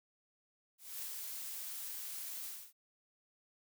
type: noise with ADSR envelope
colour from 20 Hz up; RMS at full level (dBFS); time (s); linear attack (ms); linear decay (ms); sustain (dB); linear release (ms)
blue; -42; 0.78-2.73; 240; 71; -2; 260
effects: none